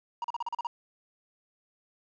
triangle tone bursts, 946 Hz, A#5, 25 cents sharp, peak -28 dBFS, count 8, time 0.22-0.67 s, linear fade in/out 2 ms, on 23 ms, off 38 ms, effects resampled to 16000 Hz + 10-bit

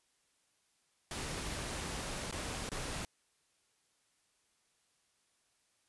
pink noise with dropouts, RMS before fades -40 dBFS, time 1.11-3.05 s, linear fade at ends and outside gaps 1 ms, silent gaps 2.312-2.325 / 2.691-2.717 s, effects white hiss -75 dBFS RMS until 5.88 s + resampled to 24000 Hz

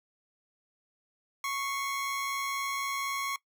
25% pulse tone pair together, 1104.5 / 2085 Hz, C#6 / C7, -7 / -7 cents, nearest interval major seventh, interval 1100 cents, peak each -28 / -37 dBFS, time 1.44-3.36 s, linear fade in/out 2 ms, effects noise-tail reverb RT60 0.1 s tail -20 dB re dry

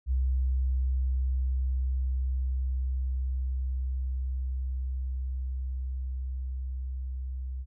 sine tone with level ramp, 64.5 Hz, C2, 24 cents flat, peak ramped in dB -23 to -32 dBFS, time 0.06-7.66 s, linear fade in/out 50 ms, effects none

